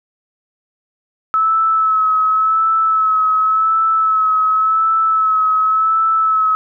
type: tone with vibrato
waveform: sine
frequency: 1298 Hz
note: E6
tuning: 27 cents flat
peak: -11 dBFS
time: 1.34-6.55 s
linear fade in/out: 0 ms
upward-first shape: sine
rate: 0.9 Hz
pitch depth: 25 cents each way
effects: none